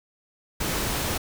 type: noise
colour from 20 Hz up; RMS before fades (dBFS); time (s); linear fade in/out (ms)
pink; -27; 0.6-1.18; 10
effects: none